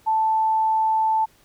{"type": "tone", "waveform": "sine", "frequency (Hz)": 880, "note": "A5", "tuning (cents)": 0, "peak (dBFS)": -17, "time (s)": [0.06, 1.26], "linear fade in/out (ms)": 20, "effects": ["pink hiss -57 dBFS RMS until 1.44 s"]}